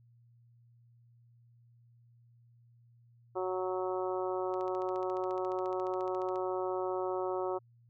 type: harmonic tone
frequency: 185 Hz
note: F#3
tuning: in tune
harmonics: 2 / 3 / 4 / 5 / 6 / 7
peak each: -34 / -38 / -40 / -42 / -44 / -45 dBFS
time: 3.35-7.59 s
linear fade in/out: 20 ms
type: click train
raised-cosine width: 0.2 ms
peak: -36 dBFS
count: 27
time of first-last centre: 4.54-6.358 s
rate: 14.3 Hz
effects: added 118 Hz sine -60 dBFS peak until 7.89 s